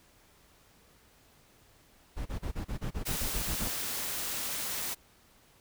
brown noise bursts, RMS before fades -34 dBFS, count 12, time 2.16-3.69 s, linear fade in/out 20 ms, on 100 ms, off 30 ms
white noise, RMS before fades -35 dBFS, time 3.05-4.95 s, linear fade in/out 20 ms
effects pink hiss -62 dBFS RMS until 5.6 s

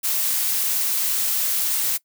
blue noise, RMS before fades -22 dBFS, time 0.03-1.98 s, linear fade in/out 20 ms, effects noise-tail reverb RT60 0.1 s tail -21 dB re dry

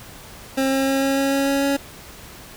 25% pulse tone with pitch steps, 267.6 / 269.2 / 270.7 / 272.3 / 273.9 / 275.4 / 277 / 278.6 Hz, C4 / C4 / C#4 / C#4 / C#4 / C#4 / C#4 / C#4, +39 / +49 / -41 / -31 / -21 / -11 / -1 / +9 cents, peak -14 dBFS, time 0.57-1.77 s, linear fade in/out 10 ms, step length 150 ms, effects pink hiss -41 dBFS RMS until 2.56 s

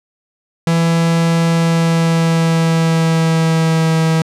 45% pulse tone with pitch glide, 166.3 to 161.29 Hz, E3 to E3, +16 to -37 cents, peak -11 dBFS, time 0.67-4.22 s, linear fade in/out 2 ms, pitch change -53 cents, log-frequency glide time 1.49-3.99 s, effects low-pass 9000 Hz 12 dB/octave

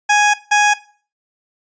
20% pulse tone bursts at uneven times, 830.6 Hz, G#5, in tune, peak -5 dBFS, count 2, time 0.09-0.34 / 0.51-0.74 s, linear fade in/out 10 ms, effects noise-tail reverb RT60 0.4 s tail -17 dB re dry + resampled to 16000 Hz

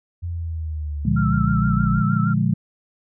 sine linear sweep, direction down, 87.31 to 53.4 Hz, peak -24 dBFS, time 0.22-2.02 s, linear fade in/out 20 ms
sine chord, Bb dominant seventh, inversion none, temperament equal, 116.54 / 146.83 / 174.61 / 207.7 Hz, Bb2 / D3 / F3 / Ab3, 0 / 0 / 0 / 0 cents, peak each -22 dBFS, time 1.05-2.54 s, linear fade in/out 5 ms
sine tone with vibrato, 1350 Hz, E6, 41 cents sharp, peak -26 dBFS, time 1.16-2.34 s, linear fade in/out 10 ms, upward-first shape sine, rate 6.4 Hz, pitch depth 58 cents each way
effects none

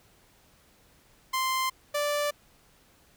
sawtooth tone pair in turn, 1044 / 585.9 Hz, C6 / D5, -4 / -4 cents, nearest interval minor seventh, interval 1000 cents, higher first, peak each -22 dBFS, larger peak neither, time 1.33-1.7 / 1.94-2.31 s, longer neither, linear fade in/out 10 ms, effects pink hiss -61 dBFS RMS until 3.16 s

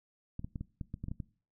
clicks, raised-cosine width 5 ms, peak -26 dBFS, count 10, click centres 0.394 / 0.445 / 0.558 / 0.61 / 0.812 / 0.941 / 1.04 / 1.084 / 1.115 / 1.202 s, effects noise-tail reverb RT60 0.4 s tail -20 dB re dry

